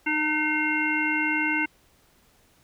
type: harmonic tone with a mistuned harmonic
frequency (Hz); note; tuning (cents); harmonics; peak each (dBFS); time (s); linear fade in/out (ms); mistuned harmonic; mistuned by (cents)
303.9; D#4; -41; 1 / 3 / 5 / 7 / 9; -28 / -32 / -29 / -26 / -30; 0.06-1.66; 10; 1; +16
effects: pink hiss -61 dBFS RMS until 2.63 s